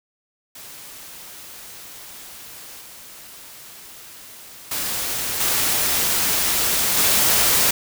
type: noise with level steps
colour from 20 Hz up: white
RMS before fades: -39 / -41 / -25 / -20 / -17 dBFS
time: 0.55-7.71 s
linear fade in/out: 5 ms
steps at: 2.81 / 4.71 / 5.4 / 6.97 s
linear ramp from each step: 5 ms
effects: none